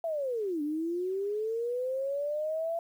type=linear two-way sweep; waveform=sine; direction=down then up; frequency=678 to 289.5 to 678 Hz; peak=-29 dBFS; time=0.04-2.79 s; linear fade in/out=2 ms; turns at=0.62 s; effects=10-bit